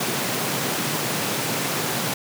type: high-pass noise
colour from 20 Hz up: pink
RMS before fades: -25 dBFS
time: 0-2.14 s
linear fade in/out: 5 ms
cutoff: 120 Hz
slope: 48 dB/octave
effects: none